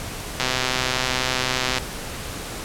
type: click train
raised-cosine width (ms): 0.2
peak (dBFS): -4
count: 178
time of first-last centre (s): 0.4-1.783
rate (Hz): 128
effects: pink hiss -32 dBFS RMS until 2.64 s + low-pass 12000 Hz 12 dB/octave